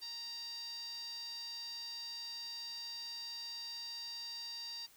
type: tone with low-pass filter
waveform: 5% pulse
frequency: 932.3 Hz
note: A#5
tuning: in tune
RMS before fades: -45 dBFS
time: 0.01-4.87 s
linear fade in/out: 20 ms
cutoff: 4700 Hz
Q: 9.3
effects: white hiss -63 dBFS RMS until 4.96 s